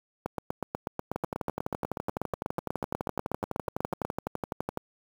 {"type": "two click trains", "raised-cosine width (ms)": 1, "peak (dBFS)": [-16, -16], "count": [44, 32], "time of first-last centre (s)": [[1.16, 4.773], [0.26, 4.05]], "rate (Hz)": [11.9, 8.18], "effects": ["high-pass 80 Hz 12 dB/octave", "7-bit"]}